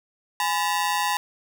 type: ring-modulated tone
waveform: sawtooth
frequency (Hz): 919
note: A#5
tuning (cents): -25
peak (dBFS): -15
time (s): 0.4-1.17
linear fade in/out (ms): 0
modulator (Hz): 89
effects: none